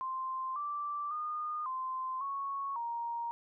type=tone with pitch steps; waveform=sine; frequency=1045 / 1170 / 1222 / 1038 / 1106 / 937 Hz; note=C6 / D6 / D#6 / C6 / C#6 / A#5; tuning=-2 / -7 / -32 / -14 / -4 / +9 cents; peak=-34 dBFS; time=0.01-3.31 s; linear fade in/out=0 ms; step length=550 ms; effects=none